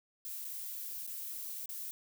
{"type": "noise with dropouts", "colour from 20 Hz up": "violet", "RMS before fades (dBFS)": -42, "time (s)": [0.25, 1.91], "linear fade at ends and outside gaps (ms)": 0, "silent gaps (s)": [[0.445, 0.45], [1.066, 1.075], [1.658, 1.692]], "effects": []}